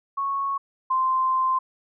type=tone pair in turn; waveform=sine; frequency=1104 / 1042 Hz; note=C#6 / C6; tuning=-7 / -7 cents; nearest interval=minor second; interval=100 cents; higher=first; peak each=-23 / -19 dBFS; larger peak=second; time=0.17-0.58 / 0.9-1.59 s; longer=second; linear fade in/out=10 ms; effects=none